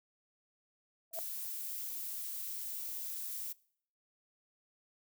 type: tone with exponential growth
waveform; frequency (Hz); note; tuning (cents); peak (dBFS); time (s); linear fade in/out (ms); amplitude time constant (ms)
sine; 659.3; E5; 0; -35; 1.11-1.19; 0; 17
type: noise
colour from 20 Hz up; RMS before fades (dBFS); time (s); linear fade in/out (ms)
violet; -41; 1.13-3.53; 10
effects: noise-tail reverb RT60 0.6 s tail -23 dB re dry